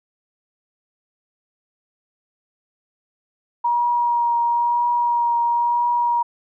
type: tone with vibrato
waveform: sine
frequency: 951 Hz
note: A#5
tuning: 34 cents sharp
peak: -16 dBFS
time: 3.64-6.23 s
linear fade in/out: 10 ms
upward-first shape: triangle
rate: 1 Hz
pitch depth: 16 cents each way
effects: none